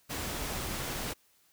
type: noise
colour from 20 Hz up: pink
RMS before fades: -36 dBFS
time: 0.09-1.14 s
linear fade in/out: 20 ms
effects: white hiss -67 dBFS RMS until 1.52 s